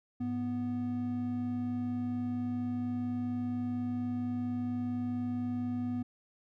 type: tone pair together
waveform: triangle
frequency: 103.5 / 246.2 Hz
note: G#2 / B3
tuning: -5 / -5 cents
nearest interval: octave + minor third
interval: 1500 cents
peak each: -38 / -30 dBFS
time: 0.2-6.03 s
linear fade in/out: 10 ms
effects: none